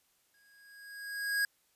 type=tone with exponential growth; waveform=square; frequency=1644 Hz; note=G#6; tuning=18 cents flat; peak=-27 dBFS; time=0.34-1.45 s; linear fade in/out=2 ms; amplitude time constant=240 ms; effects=white hiss -72 dBFS RMS until 1.75 s + resampled to 32000 Hz